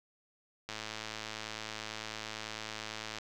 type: click train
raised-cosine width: 0.2 ms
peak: -22 dBFS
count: 273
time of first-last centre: 0.69-3.185 s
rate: 109 Hz
effects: none